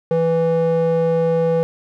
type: tone with band-pass filter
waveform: square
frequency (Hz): 164.9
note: E3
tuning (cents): +1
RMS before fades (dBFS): -17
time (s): 0.11-1.63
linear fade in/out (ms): 0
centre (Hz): 430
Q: 3.5
effects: none